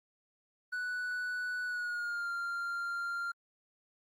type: tone with pitch glide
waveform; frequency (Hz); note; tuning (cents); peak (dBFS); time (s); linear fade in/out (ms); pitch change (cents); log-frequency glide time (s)
triangle; 1482 to 1390.8; F#6 to F6; +2 to -8; -32; 0.72-3.32; 10; -110; 1.65-2.3
effects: Opus 24 kbps